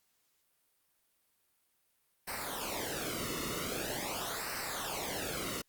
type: noise with flanger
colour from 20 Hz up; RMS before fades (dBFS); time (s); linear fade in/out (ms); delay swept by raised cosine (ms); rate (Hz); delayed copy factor
pink; -38; 2.27-5.62; 10; 0.29 to 1.26; 0.44; -0.8
effects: white hiss -75 dBFS RMS until 5.68 s + Opus 48 kbps